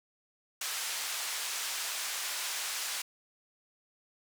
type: band-pass noise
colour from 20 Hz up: white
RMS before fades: -36 dBFS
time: 0.61-3.02 s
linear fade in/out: 5 ms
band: 870 to 8600 Hz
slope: 12 dB/octave
effects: none